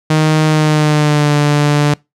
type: tone with pitch glide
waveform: sawtooth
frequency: 155.56 to 146.91 Hz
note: D#3 to D3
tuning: 0 to +1 cents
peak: -5 dBFS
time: 0.1-1.94 s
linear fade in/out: 5 ms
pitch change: -99 cents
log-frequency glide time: 0.46-1.34 s
effects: noise-tail reverb RT60 0.2 s tail -24 dB re dry + low-pass 8000 Hz 12 dB/octave